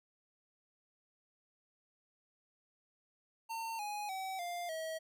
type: tone with pitch steps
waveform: square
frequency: 907 / 831.7 / 762.7 / 699.4 / 641.3 Hz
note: A#5 / G#5 / G5 / F5 / E5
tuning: -48 / +2 / -48 / +2 / -48 cents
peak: -39 dBFS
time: 3.49-4.99 s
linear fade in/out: 20 ms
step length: 300 ms
effects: none